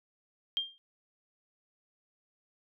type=tone with exponential decay; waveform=sine; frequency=3195 Hz; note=G7; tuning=32 cents sharp; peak=-25 dBFS; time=0.57-0.78 s; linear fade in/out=0 ms; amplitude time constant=45 ms; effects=none